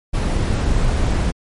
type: noise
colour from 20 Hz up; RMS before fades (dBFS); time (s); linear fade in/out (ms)
brown; -17; 0.13-1.32; 20
effects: MP3 48 kbps